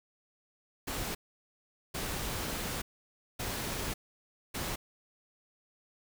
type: noise bursts at uneven times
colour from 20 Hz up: pink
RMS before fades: -36 dBFS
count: 4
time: 0.87-1.15 / 1.94-2.82 / 3.39-3.94 / 4.54-4.76 s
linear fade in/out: 10 ms
effects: none